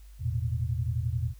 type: chord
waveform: sine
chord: E suspended fourth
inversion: none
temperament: equal with one note detuned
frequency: 82.41 / 112.12 / 123.47 Hz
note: E2 / A2 / B2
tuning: 0 / +33 / 0 cents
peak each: -31 dBFS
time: 0.19-1.34 s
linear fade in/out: 50 ms
effects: added 50 Hz sine -46 dBFS peak until 1.39 s + white hiss -63 dBFS RMS until 1.39 s